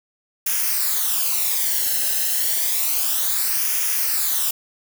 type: noise with flanger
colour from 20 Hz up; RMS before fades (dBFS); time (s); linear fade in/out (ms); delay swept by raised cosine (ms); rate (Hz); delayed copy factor
blue; -21; 0.46-4.51; 5; 0.24 to 0.87; 0.3; -0.65
effects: none